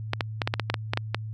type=clicks; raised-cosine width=0.3 ms; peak=-8 dBFS; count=11; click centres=0.134 / 0.208 / 0.418 / 0.475 / 0.539 / 0.597 / 0.7 / 0.742 / 0.935 / 0.974 / 1.146 s; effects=added 109 Hz sine -32 dBFS peak until 1.33 s